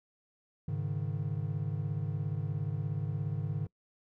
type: chord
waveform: triangle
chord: Ab suspended fourth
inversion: none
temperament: equal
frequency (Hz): 103.83 / 138.59 / 155.56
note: Ab2 / Db3 / Eb3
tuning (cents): 0 / 0 / 0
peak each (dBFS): -34 / -34 / -34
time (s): 0.68-3.67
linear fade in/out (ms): 5
effects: noise-tail reverb RT60 0.1 s tail -25 dB re dry